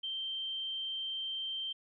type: tone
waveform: sine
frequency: 3136 Hz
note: G7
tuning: in tune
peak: -35 dBFS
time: 0.03-1.73 s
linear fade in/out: 10 ms
effects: none